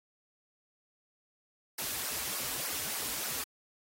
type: noise with flanger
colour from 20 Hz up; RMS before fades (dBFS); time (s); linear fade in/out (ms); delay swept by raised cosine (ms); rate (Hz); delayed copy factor
white; -36; 1.78-3.44; 5; 0.27 to 5.87; 3.4; -0.95
effects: AAC 48 kbps